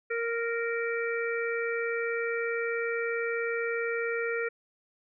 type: harmonic tone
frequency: 464.6 Hz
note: A#4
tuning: 6 cents flat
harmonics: 1 / 3 / 4 / 5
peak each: -30 / -35 / -36 / -37 dBFS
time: 0.1-4.49 s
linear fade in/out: 10 ms
effects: none